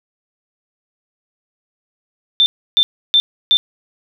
sine tone bursts, 3564 Hz, A7, 22 cents sharp, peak -8 dBFS, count 4, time 2.4-3.57 s, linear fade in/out 0 ms, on 60 ms, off 310 ms, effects none

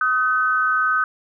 sine tone pair together, 1261.3 / 1520 Hz, D#6 / F#6, +23 / +46 cents, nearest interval minor third, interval 323 cents, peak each -19 dBFS, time 0.01-1.04 s, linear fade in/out 2 ms, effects none

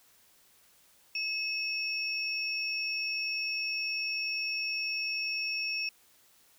sine tone pair together, 2581 / 5469 Hz, E7 / F8, -37 / -37 cents, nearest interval octave + minor second, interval 1300 cents, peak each -32 / -35 dBFS, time 1.15-5.89 s, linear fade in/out 2 ms, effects white hiss -63 dBFS RMS until 6.58 s

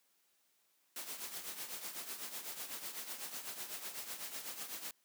white noise with tremolo, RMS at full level -42 dBFS, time 0.96-4.91 s, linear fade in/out 2 ms, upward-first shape triangle, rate 8 Hz, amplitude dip 70%, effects white hiss -75 dBFS RMS until 5.04 s + high-pass 200 Hz 12 dB/octave

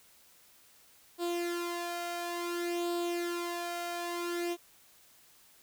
sawtooth tone with flanger, 346.4 Hz, F4, 14 cents flat, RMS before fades -35 dBFS, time 1.18-4.57 s, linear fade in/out 50 ms, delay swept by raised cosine 0.24 to 1.34 ms, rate 0.57 Hz, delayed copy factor +0.65, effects white hiss -61 dBFS RMS until 5.62 s

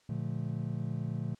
triangle chord, Bb major seventh, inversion none, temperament just, 116.54 / 145.68 / 174.81 / 218.5 Hz, Bb2 / D3 / F3 / A3, 0 / -14 / +2 / -12 cents, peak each -34 / -35 / -38 / -39 dBFS, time 0.09-1.35 s, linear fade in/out 5 ms, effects white hiss -67 dBFS RMS until 1.39 s + low-pass 6000 Hz 12 dB/octave

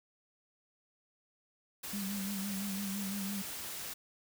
white noise, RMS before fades -42 dBFS, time 1.83-3.94 s, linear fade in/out 10 ms
sine tone with vibrato, 197.9 Hz, G3, 17 cents sharp, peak -36 dBFS, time 1.93-3.42 s, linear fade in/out 5 ms, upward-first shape sine, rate 5.9 Hz, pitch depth 50 cents each way
effects none

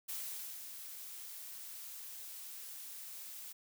blue noise with ADSR envelope, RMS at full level -41 dBFS, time 0.08-3.53 s, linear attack 15 ms, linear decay 510 ms, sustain -7 dB, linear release 13 ms, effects none

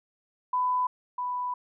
sine tone pair in turn, 1000 / 990.8 Hz, B5 / B5, +21 / +5 cents, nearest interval unison, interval 16 cents, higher first, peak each -23 / -28 dBFS, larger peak first, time 0.53-0.87 / 1.18-1.54 s, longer second, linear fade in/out 5 ms, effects none

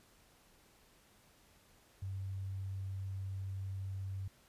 sine tone, 96.3 Hz, G2, 30 cents flat, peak -38 dBFS, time 2.02-4.28 s, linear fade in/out 5 ms, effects pink hiss -66 dBFS RMS until 4.48 s + resampled to 32000 Hz

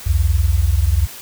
sine tone pair together, 64.3 / 84.82 Hz, C2 / E2, -30 / +50 cents, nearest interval perfect fourth, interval 480 cents, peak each -15 dBFS, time 0.06-1.07 s, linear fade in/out 10 ms, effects white hiss -35 dBFS RMS until 1.21 s

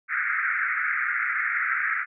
pink band-pass noise, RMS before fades -26 dBFS, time 0.08-2.06 s, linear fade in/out 50 ms, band 1300 to 2200 Hz, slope 96 dB/octave, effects none

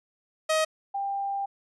sawtooth / sine tone pair in turn, 630 / 793.8 Hz, D#5 / G5, +21 / +22 cents, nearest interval major third, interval 401 cents, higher second, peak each -18 / -27 dBFS, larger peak first, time 0.49-0.65 / 0.94-1.46 s, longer second, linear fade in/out 10 ms, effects resampled to 24000 Hz

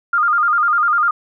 sine tone with vibrato, 1309 Hz, E6, 13 cents flat, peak -12 dBFS, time 0.13-1.11 s, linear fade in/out 5 ms, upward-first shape square, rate 10 Hz, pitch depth 110 cents each way, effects none

